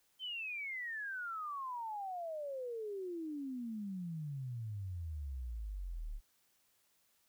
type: exponential sweep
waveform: sine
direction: down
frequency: 3136 to 34.56 Hz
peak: -39 dBFS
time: 0.19-6.21 s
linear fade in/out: 50 ms
effects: white hiss -74 dBFS RMS until 7.28 s